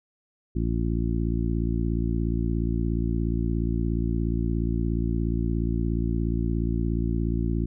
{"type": "harmonic tone", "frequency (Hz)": 57, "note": "A#1", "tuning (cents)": -38, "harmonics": [1, 2, 3, 4, 5, 6], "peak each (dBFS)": [-26, -29, -31, -32, -33, -34], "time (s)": [0.55, 7.66], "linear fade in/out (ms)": 10, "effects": []}